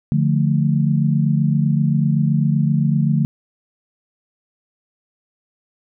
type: chord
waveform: sine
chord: D minor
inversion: none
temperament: equal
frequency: 146.83 / 174.61 / 220 Hz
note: D3 / F3 / A3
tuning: 0 / 0 / 0 cents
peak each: -16 / -20 / -20 dBFS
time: 0.12-3.25 s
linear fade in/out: 0 ms
effects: none